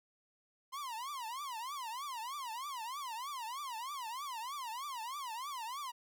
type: tone with vibrato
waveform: 45% pulse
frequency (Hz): 1018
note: C6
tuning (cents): -48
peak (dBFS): -40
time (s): 0.72-5.92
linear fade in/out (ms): 20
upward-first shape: triangle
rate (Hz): 3.2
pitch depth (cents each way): 290
effects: none